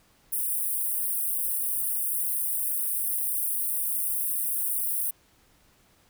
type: high-pass noise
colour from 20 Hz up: white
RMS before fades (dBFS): -28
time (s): 0.32-5.11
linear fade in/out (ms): 10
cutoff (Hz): 8800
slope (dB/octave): 96
effects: pink hiss -62 dBFS RMS until 6.09 s